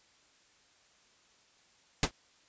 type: noise with exponential decay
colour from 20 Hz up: pink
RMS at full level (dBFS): -20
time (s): 2.03-2.11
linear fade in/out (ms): 2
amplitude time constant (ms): 17
effects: white hiss -65 dBFS RMS until 2.48 s + resampled to 16000 Hz